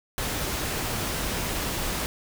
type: noise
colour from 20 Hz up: pink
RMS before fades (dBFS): -29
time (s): 0.18-2.06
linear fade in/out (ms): 0
effects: none